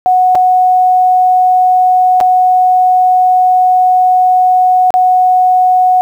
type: tone with dropouts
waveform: sine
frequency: 736 Hz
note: F#5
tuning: 9 cents flat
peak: -5 dBFS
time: 0.06-6.01 s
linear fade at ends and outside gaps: 0 ms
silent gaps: 0.35-0.354 / 2.203-2.21 / 4.905-4.94 s
effects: 7-bit